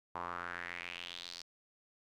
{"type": "tone with band-pass filter sweep", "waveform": "sawtooth", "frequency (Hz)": 87.3, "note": "F2", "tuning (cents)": 0, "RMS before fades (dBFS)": -44, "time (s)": [0.15, 1.42], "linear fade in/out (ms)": 5, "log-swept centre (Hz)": [980, 4900], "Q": 3.8, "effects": []}